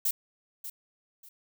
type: noise with echo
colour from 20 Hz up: violet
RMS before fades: -27 dBFS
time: 0.05-0.11 s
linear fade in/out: 5 ms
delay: 590 ms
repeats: 2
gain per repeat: -12 dB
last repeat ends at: 1.29 s
effects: none

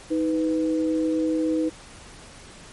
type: tone pair together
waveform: sine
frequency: 315.7 / 497.6 Hz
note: D#4 / B4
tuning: +25 / +13 cents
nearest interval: minor sixth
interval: 788 cents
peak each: -21 / -27 dBFS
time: 0.1-1.7 s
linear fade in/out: 20 ms
effects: pink hiss -45 dBFS RMS until 2.72 s + MP3 48 kbps

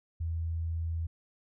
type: tone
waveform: sine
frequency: 82.41 Hz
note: E2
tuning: in tune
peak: -30 dBFS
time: 0.2-1.07 s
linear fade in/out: 10 ms
effects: none

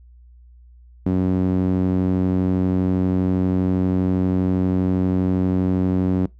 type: tone with band-pass filter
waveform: sawtooth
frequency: 92.5 Hz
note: F#2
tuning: in tune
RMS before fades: -19 dBFS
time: 1.06-6.26 s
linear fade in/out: 5 ms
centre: 240 Hz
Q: 1.9
effects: noise-tail reverb RT60 0.2 s tail -24 dB re dry + added 60 Hz sine -44 dBFS peak until 6.39 s

